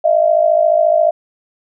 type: tone pair together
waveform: sine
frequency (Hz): 622.3 / 676.6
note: D#5 / E5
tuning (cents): 0 / +45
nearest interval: minor second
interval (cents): 145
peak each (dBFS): -12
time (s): 0.04-1.11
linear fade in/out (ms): 10
effects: none